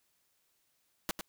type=noise with echo; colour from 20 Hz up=pink; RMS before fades=-33 dBFS; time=1.09-1.11 s; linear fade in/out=0 ms; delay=100 ms; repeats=1; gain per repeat=-7 dB; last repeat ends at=1.21 s; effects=white hiss -75 dBFS RMS until 1.28 s